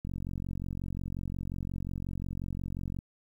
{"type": "click train", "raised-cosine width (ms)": 5, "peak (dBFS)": -24, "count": 135, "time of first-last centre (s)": [0.05, 2.989], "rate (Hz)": 45.6, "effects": ["10-bit"]}